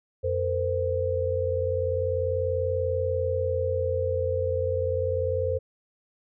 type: tone cluster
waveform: sine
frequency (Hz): 89.7 / 455.7 / 516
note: F2 / A#4 / C5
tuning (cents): +47 / -39 / -24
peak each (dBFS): -29 / -30 / -26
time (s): 0.23-5.59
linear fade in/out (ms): 20
effects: none